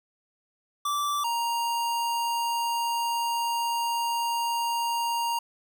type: tone pair in turn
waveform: square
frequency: 1165 / 935.9 Hz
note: D6 / A#5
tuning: -14 / +7 cents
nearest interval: major third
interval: 379 cents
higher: first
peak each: -26 dBFS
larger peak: neither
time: 0.85-1.24 / 1.24-5.39 s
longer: second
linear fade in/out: 5 ms
effects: none